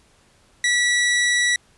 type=tone; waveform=sawtooth; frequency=1946 Hz; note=B6; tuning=26 cents flat; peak=-13 dBFS; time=0.64-1.56 s; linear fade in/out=2 ms; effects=pink hiss -57 dBFS RMS until 1.77 s + resampled to 24000 Hz